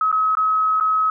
sine tone with dropouts, 1279 Hz, D#6, 47 cents sharp, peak -15 dBFS, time 0.01-1.1 s, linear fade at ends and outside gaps 2 ms, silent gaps 0.116-0.126 / 0.352-0.37 / 0.8-0.808 s, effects none

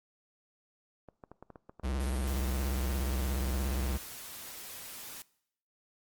clicks, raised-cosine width 1 ms, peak -33 dBFS, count 9, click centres 1.087 / 1.238 / 1.316 / 1.426 / 1.503 / 1.558 / 1.695 / 1.797 / 1.835 s
square tone with vibrato, 65.41 Hz, C2, in tune, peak -31 dBFS, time 1.83-3.98 s, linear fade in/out 20 ms, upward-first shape square, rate 17 Hz, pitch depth 120 cents each way
white noise, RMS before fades -45 dBFS, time 2-5.22 s, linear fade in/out 0 ms
effects noise-tail reverb RT60 0.7 s tail -21 dB re dry + Opus 32 kbps

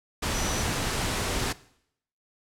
sine tone in noise, 5920 Hz, F#8, in tune, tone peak -35 dBFS, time 0.34-0.63 s, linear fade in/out 10 ms, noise pink, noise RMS -28 dBFS, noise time 0.22-1.53 s, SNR -10 dB, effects noise-tail reverb RT60 0.7 s tail -19 dB re dry + low-pass 10000 Hz 12 dB/octave

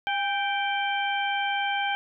harmonic tone with a mistuned harmonic, 781 Hz, G5, 7 cents flat, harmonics 1 / 2 / 3 / 4, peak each -27 / -30 / -32 / -33 dBFS, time 0.07-1.95 s, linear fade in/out 0 ms, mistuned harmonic 1, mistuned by +55 cents, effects none

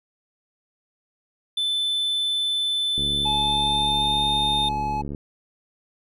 triangle tone with pitch glide, 3520 to 3629 Hz, A7 to A#7, 0 to -47 cents, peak -20 dBFS, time 1.57-4.69 s, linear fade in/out 5 ms, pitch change +53 cents, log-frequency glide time 3.12-4.26 s
click train, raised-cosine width 3 ms, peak -20 dBFS, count 156, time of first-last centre 2.98-5.148 s, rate 71.5 Hz
triangle tone, 852 Hz, G#5, 44 cents sharp, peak -22 dBFS, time 3.25-5.02 s, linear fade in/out 10 ms
effects none

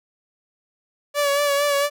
sawtooth tone with vibrato, 572 Hz, D5, 46 cents flat, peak -14 dBFS, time 1.14-1.9 s, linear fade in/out 50 ms, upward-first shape sine, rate 4.4 Hz, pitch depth 35 cents each way, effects none

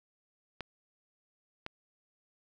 clicks, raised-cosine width 0.3 ms, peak -22 dBFS, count 2, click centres 0.607 / 1.664 s, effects none

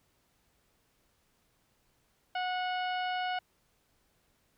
harmonic tone, 732 Hz, F#5, 19 cents flat, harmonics 1 / 2 / 3 / 4 / 5 / 6 / 7, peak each -32 / -38 / -43 / -41 / -54 / -52 / -57 dBFS, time 2.35-3.39 s, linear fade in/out 5 ms, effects pink hiss -72 dBFS RMS until 4.57 s

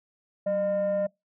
sine tone pair together, 190 / 605.8 Hz, F#3 / D#5, +46 / -46 cents, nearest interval octave + minor sixth, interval 2008 cents, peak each -31 / -22 dBFS, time 0.46-1.07 s, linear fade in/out 10 ms, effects noise-tail reverb RT60 0.2 s tail -25 dB re dry + tanh soft clip ceiling -21 dBFS

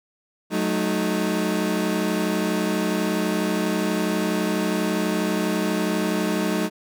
30% pulse chord, D# diminished, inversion first, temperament equal with one note detuned, 185 / 217.2 / 311.1 Hz, F#3 / A3 / D#4, 0 / -22 / 0 cents, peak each -23 dBFS, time 0.5-6.7 s, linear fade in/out 50 ms, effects none

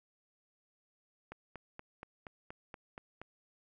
click train, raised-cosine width 0.5 ms, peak -30 dBFS, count 9, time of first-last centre 1.32-3.216 s, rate 4.22 Hz, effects none

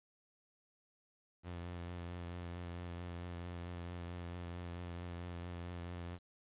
sawtooth tone with vibrato, 87.31 Hz, F2, in tune, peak -39 dBFS, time 1.43-6.19 s, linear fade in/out 50 ms, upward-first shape triangle, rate 4.5 Hz, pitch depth 32 cents each way, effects resampled to 8000 Hz + 11-bit

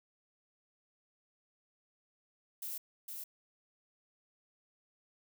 violet noise with echo, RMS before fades -41 dBFS, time 2.62-2.78 s, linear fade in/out 5 ms, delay 460 ms, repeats 1, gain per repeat -3 dB, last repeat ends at 3.24 s, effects none

